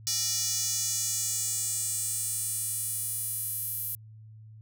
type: tone with high-pass filter sweep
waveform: square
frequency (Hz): 265.9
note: C4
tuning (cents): +28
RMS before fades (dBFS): -31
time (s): 0.07-3.95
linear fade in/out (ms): 0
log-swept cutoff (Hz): 5600 to 12000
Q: 3
effects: added 109 Hz sine -46 dBFS peak until 4.61 s